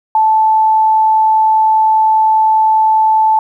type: tone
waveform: sine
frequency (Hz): 875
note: A5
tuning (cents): -10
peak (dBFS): -7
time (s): 0.15-3.39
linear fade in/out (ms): 2
effects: 8-bit